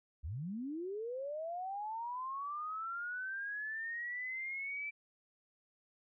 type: linear sweep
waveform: sine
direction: up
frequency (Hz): 61.74 to 2333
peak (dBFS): -38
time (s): 0.23-4.91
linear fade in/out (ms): 20
effects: none